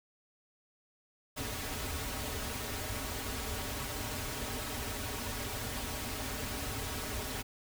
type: noise with comb filter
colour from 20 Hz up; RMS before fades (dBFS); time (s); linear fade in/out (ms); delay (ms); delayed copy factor
pink; -38; 1.36-7.43; 20; 5.8; -0.9
effects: none